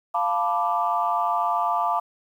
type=chord; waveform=sine; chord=B half-diminished seventh; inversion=second; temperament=equal; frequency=698.5 / 880 / 987.8 / 1174.7 Hz; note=F5 / A5 / B5 / D6; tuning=0 / 0 / 0 / 0 cents; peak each=-25 / -26 / -27 / -25 dBFS; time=0.14-2 s; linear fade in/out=10 ms; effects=tanh soft clip ceiling -10 dBFS + 9-bit